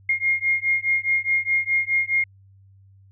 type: beating tone pair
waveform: sine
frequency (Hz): 2132 / 2136.8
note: C7 / C7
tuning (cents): +32 / +36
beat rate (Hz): 4.8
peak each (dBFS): -22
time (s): 0.09-2.24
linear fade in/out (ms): 5
effects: added 97 Hz sine -49 dBFS peak until 3.11 s